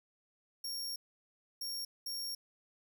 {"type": "tone bursts at uneven times", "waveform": "sawtooth", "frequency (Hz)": 5540, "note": "F8", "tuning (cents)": -15, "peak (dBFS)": -35, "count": 3, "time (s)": [[0.64, 0.96], [1.61, 1.85], [2.06, 2.35]], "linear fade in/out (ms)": 5, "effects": []}